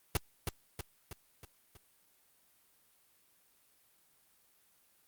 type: noise with echo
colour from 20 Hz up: pink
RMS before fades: -29 dBFS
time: 0.15-0.17 s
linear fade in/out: 2 ms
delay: 320 ms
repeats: 5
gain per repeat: -5 dB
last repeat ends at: 1.77 s
effects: white hiss -69 dBFS RMS until 5.07 s + Opus 32 kbps